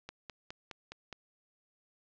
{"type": "click train", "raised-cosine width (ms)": 0.2, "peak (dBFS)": -25, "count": 6, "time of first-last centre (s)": [0.09, 1.127], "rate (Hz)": 4.82, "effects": ["low-pass 5000 Hz 12 dB/octave"]}